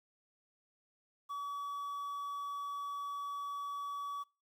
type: tone with quantisation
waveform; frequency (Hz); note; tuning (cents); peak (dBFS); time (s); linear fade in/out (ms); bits
triangle; 1139; C#6; +47; -36; 1.29-4.24; 20; 11
effects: noise-tail reverb RT60 0.3 s tail -24 dB re dry